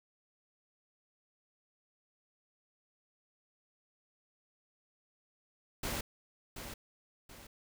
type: noise with echo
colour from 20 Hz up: pink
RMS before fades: -37 dBFS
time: 5.83-6.01 s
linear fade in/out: 5 ms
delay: 730 ms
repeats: 2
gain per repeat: -8 dB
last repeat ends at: 7.47 s
effects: none